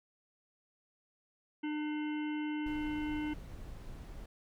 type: harmonic tone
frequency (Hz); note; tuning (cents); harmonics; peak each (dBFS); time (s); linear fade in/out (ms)
301.6; D4; +46; 1 / 3 / 5 / 7 / 9 / 10; -34 / -47 / -50 / -48 / -54 / -54; 1.63-3.34; 10
type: noise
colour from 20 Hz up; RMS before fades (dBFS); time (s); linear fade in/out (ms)
brown; -46; 2.66-4.26; 5
effects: none